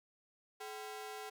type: ring-modulated tone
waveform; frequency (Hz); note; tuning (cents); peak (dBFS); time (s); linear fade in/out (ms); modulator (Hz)
sawtooth; 598; D5; +31; -37; 0.6-1.3; 10; 172
effects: none